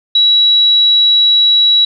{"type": "tone", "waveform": "sine", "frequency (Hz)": 3900, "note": "B7", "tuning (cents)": -23, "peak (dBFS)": -6, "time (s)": [0.15, 1.85], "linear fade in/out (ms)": 5, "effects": []}